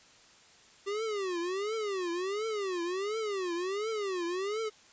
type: tone with vibrato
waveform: square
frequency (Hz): 390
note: G4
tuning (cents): -9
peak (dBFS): -32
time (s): 0.86-4.7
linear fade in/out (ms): 20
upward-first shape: triangle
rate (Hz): 1.4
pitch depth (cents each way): 260
effects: white hiss -58 dBFS RMS until 4.92 s + resampled to 16000 Hz